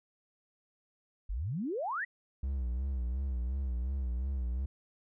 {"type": "exponential sweep", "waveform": "sine", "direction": "up", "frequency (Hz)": [41.2, 2011], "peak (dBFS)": -32, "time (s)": [1.29, 2.05], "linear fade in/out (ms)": 10}
{"type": "tone with vibrato", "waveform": "triangle", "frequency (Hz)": 64.1, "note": "C2", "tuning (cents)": -35, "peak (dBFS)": -29, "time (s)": [2.43, 4.66], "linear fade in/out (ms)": 5, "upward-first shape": "sine", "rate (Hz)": 2.8, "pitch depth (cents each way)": 120}
{"effects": []}